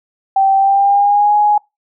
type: tone with pitch glide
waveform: sine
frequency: 778 to 833.8 Hz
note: G5 to G#5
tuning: -13 to +7 cents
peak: -8 dBFS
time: 0.36-1.58 s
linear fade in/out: 5 ms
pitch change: +120 cents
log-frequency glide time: 0.56-1.35 s
effects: noise-tail reverb RT60 0.2 s tail -24 dB re dry